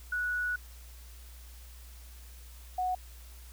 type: tone pair in turn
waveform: sine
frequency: 1470 / 735 Hz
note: F#6 / F#5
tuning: -12 / -12 cents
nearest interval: octave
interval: 1200 cents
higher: first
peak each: -29 / -28 dBFS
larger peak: second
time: 0.12-0.56 / 2.78-2.95 s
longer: first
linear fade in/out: 5 ms
effects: added 60 Hz sine -47 dBFS peak until 3.52 s + white hiss -56 dBFS RMS until 3.52 s